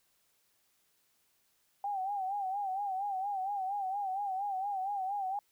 sine tone with vibrato, 784 Hz, G5, in tune, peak -32 dBFS, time 1.84-5.39 s, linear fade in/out 2 ms, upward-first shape sine, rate 4.3 Hz, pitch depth 88 cents each way, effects white hiss -73 dBFS RMS until 5.51 s

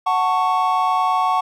triangle chord, F# minor, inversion none, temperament just, 740 / 888 / 1110 Hz, F#5 / A5 / C#6, 0 / +16 / +2 cents, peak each -18 / -20 / -17 dBFS, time 0.06-1.41 s, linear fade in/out 10 ms, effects none

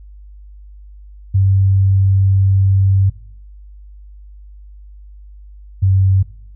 sine tone pair in turn, 96.8 / 95.63 Hz, G2 / G2, -21 / -42 cents, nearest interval unison, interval 21 cents, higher first, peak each -9 dBFS, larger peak neither, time 1.34-3.1 / 5.82-6.23 s, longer first, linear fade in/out 10 ms, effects noise-tail reverb RT60 0.5 s tail -17 dB re dry + added 50 Hz sine -35 dBFS peak until 6.55 s

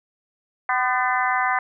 harmonic tone with a mistuned harmonic, 253.3 Hz, B3, 44 cents sharp, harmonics 3 / 4 / 5 / 6 / 7 / 8, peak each -24 / -25 / -26 / -27 / -27 / -28 dBFS, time 0.69-1.59 s, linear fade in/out 2 ms, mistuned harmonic 5, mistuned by -65 cents, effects none

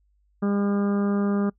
harmonic tone, 201.7 Hz, G3, 50 cents sharp, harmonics 1 / 2 / 3 / 4 / 5 / 6 / 7 / 8, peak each -21 / -29 / -36 / -41 / -44 / -37 / -43 / -47 dBFS, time 0.42-1.5 s, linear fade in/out 10 ms, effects noise-tail reverb RT60 0.1 s tail -24 dB re dry + added 50 Hz sine -62 dBFS peak until 1.58 s

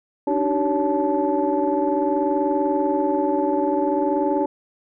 sine tone cluster, 287.5 / 308 / 383.4 / 564 / 869 Hz, D4 / D#4 / G4 / C#5 / A5, -37 / -17 / -38 / +30 / -22 cents, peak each -24 dBFS, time 0.27-4.46 s, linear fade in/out 5 ms, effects tanh soft clip ceiling -9 dBFS

